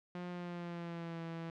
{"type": "tone with pitch glide", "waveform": "sawtooth", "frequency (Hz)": [177.5, 165.61], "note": ["F3", "E3"], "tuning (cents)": [28, 8], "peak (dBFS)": -37, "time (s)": [0.15, 1.5], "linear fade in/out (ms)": 2, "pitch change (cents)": -120, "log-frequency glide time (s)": [0.3, 1.22], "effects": ["low-pass 3000 Hz 12 dB/octave"]}